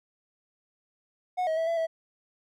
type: tone with pitch steps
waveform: triangle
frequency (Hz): 730 / 637 / 653 / 669 / 652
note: F#5 / D#5 / E5 / E5 / E5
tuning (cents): -24 / +41 / -17 / +25 / -19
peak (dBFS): -23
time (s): 1.37-1.87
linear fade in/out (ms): 20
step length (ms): 100
effects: none